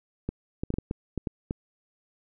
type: clicks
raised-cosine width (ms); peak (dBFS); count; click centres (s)
3; -16; 9; 0.29 / 0.635 / 0.704 / 0.74 / 0.785 / 0.911 / 1.177 / 1.272 / 1.509
effects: none

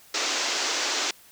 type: band-pass noise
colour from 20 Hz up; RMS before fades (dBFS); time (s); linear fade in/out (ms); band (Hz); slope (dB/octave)
white; -27; 0.14-1.11; 5; 280 to 6800; 48
effects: white hiss -53 dBFS RMS until 1.31 s

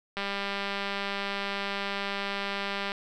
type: click train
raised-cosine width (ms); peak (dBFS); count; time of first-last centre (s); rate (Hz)
0.3; -16; 548; 0.17-2.919; 199
effects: none

